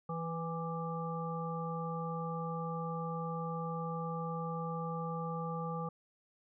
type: harmonic tone with a mistuned harmonic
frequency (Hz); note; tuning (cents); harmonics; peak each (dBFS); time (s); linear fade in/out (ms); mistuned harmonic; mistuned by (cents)
164.81; E3; 0; 1 / 3 / 5 / 7; -38 / -42 / -44 / -42; 0.09-5.89; 5; 7; +35
effects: none